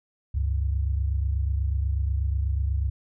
sine tone pair together, 69.3 / 97.49 Hz, C#2 / G2, 0 / -9 cents, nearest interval tritone, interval 591 cents, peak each -23 / -29 dBFS, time 0.34-2.9 s, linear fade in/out 10 ms, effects none

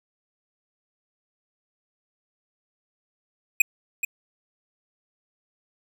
square tone with echo, 2489 Hz, D#7, in tune, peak -13 dBFS, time 3.6-3.62 s, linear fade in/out 5 ms, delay 430 ms, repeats 1, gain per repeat -10 dB, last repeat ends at 4.05 s, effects none

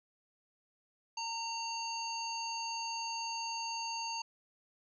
harmonic tone, 918 Hz, A#5, 27 cents flat, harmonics 1 / 3 / 5 / 7, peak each -39 / -44 / -41 / -45 dBFS, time 1.17-4.22 s, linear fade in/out 5 ms, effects none

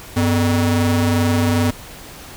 45% pulse ring-modulated tone, 173.1 Hz, F3, 15 cents flat, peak -11 dBFS, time 0.16-1.71 s, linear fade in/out 10 ms, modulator 75.3 Hz, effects pink hiss -37 dBFS RMS until 2.36 s

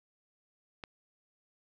click, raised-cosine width 0.3 ms, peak -25 dBFS, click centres 0.838 s, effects none

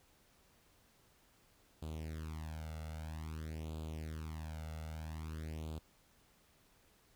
sawtooth tone with flanger, 78.7 Hz, D#2, 20 cents sharp, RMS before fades -44 dBFS, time 1.82-5.79 s, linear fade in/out 5 ms, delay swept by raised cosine 0.26 to 1.46 ms, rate 0.51 Hz, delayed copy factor +0.95, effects pink hiss -69 dBFS RMS until 7.15 s

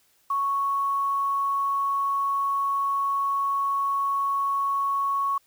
sine tone with quantisation, 1108.7 Hz, C#6, in tune, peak -22 dBFS, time 0.3-5.38 s, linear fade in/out 5 ms, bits 8, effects white hiss -64 dBFS RMS until 5.46 s

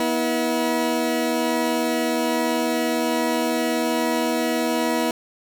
20% pulse tone pair together, 241.8 / 322.8 Hz, B3 / E4, -36 / -36 cents, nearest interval perfect fourth, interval 500 cents, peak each -18 dBFS, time 0-5.11 s, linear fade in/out 2 ms, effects none

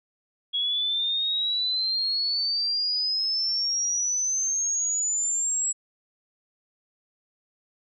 sine exponential sweep, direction up, 3322 to 7760 Hz, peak -23 dBFS, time 0.53-5.73 s, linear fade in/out 20 ms, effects none

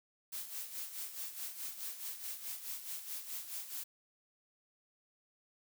blue noise with tremolo, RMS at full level -41 dBFS, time 0.32-3.84 s, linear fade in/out 10 ms, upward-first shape sine, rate 4.7 Hz, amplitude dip 65%, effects none

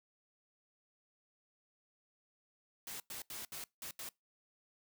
white noise bursts at uneven times, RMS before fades -45 dBFS, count 6, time 2.87-3 / 3.1-3.22 / 3.3-3.45 / 3.52-3.64 / 3.82-3.91 / 3.99-4.09 s, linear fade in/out 2 ms, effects noise-tail reverb RT60 0.2 s tail -24 dB re dry

